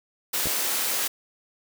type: high-pass noise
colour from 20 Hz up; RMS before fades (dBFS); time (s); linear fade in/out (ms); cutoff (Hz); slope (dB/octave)
white; -26; 0.33-1.08; 10; 290; 12
type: clicks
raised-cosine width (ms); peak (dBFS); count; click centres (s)
2; -19; 2; 0.457 / 0.471
effects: none